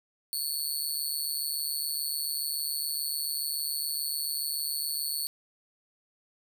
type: tone with amplitude modulation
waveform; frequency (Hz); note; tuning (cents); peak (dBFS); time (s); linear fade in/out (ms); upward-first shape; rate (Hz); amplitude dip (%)
15% pulse; 4435; C#8; 0; -19; 0.33-5.27; 0; sine; 147; 100
effects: none